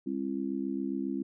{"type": "harmonic tone", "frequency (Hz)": 67.4, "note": "C#2", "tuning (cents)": -48, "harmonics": [3, 4, 5], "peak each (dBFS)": [-36, -33, -36], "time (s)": [0.06, 1.23], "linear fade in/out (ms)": 10, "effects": []}